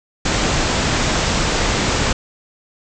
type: low-pass noise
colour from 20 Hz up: pink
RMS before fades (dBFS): -18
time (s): 0.25-2.13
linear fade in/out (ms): 5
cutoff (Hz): 7800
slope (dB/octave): 96
effects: none